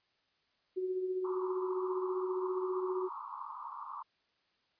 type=tone with tremolo; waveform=sine; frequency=370.8 Hz; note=F#4; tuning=4 cents sharp; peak=-30 dBFS; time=0.76-3.09 s; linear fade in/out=20 ms; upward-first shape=triangle; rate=15 Hz; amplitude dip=50%
type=band-pass noise; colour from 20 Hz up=white; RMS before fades=-44 dBFS; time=1.24-4.03 s; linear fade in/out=10 ms; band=900 to 1200 Hz; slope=96 dB/octave
effects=white hiss -75 dBFS RMS until 4.79 s + resampled to 11025 Hz